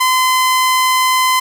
sawtooth tone, 1026 Hz, C6, 34 cents flat, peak -7 dBFS, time 0-1.4 s, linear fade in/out 10 ms, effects none

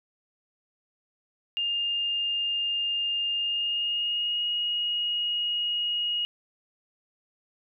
sine tone with pitch glide, 2814 to 2880 Hz, F7 to F#7, +12 to -47 cents, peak -25 dBFS, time 1.57-6.25 s, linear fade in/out 0 ms, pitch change +41 cents, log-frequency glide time 3.33-4.44 s, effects none

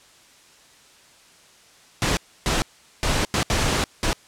pink noise bursts at uneven times, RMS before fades -21 dBFS, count 6, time 2.02-2.17 / 2.46-2.62 / 3.03-3.25 / 3.34-3.43 / 3.5-3.84 / 4.03-4.13 s, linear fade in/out 0 ms, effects white hiss -52 dBFS RMS until 4.27 s + low-pass 8000 Hz 12 dB/octave

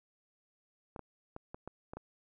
clicks, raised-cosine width 1 ms, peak -29 dBFS, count 7, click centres 0.962 / 0.993 / 1.364 / 1.545 / 1.676 / 1.935 / 1.97 s, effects none

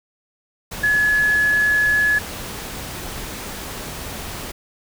sine tone in noise, 1700 Hz, G#6, 40 cents sharp, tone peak -14 dBFS, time 0.83-2.19 s, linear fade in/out 10 ms, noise pink, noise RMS -31 dBFS, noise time 0.71-4.52 s, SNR +14 dB, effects none

